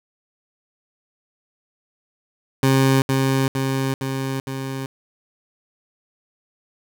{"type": "tone with echo", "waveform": "20% pulse", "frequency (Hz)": 134, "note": "C3", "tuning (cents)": 42, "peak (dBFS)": -9, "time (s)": [2.63, 3.02], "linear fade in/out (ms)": 2, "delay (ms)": 460, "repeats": 4, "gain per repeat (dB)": -3, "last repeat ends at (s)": 4.86, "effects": []}